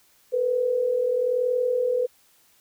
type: tone pair together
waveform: sine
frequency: 458.6 / 499.6 Hz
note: A#4 / B4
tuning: -28 / +20 cents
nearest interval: minor second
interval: 148 cents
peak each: -28 / -21 dBFS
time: 0.32-2.07 s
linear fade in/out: 20 ms
effects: white hiss -60 dBFS RMS until 2.6 s